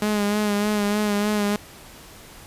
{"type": "tone with vibrato", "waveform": "sawtooth", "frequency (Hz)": 207.7, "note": "G#3", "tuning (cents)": 0, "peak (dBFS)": -16, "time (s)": [0.02, 1.56], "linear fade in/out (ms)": 2, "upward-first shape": "sine", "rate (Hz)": 3.3, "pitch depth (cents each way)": 35, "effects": ["pink hiss -44 dBFS RMS until 2.46 s", "resampled to 32000 Hz"]}